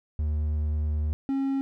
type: tone pair in turn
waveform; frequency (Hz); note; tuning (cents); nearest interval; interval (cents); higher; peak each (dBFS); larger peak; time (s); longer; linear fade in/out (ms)
triangle; 75.8 / 271.7; D#2 / C#4; -45 / -35; octave + minor seventh; 2210; second; -22; neither; 0.19-1.13 / 1.29-1.61; first; 0
effects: none